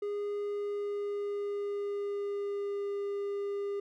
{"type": "tone with pitch glide", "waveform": "triangle", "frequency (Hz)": [410.2, 402.9], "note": ["G#4", "G4"], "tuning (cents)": [-21, 48], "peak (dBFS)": -30, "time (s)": [0.02, 3.8], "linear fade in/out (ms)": 5, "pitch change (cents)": -31, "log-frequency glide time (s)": [0.38, 2.92], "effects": []}